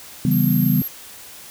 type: chord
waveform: sine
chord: C# half-diminished seventh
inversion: none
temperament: equal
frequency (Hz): 138.59 / 164.81 / 196 / 246.9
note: C#3 / E3 / G3 / B3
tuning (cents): 0 / 0 / 0 / 0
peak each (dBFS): -20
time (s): 0.25-0.82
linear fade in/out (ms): 2
type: tone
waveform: sine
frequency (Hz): 12544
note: G9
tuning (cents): 0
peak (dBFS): -25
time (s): 0.31-0.88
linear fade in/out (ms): 5
effects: white hiss -40 dBFS RMS until 1.5 s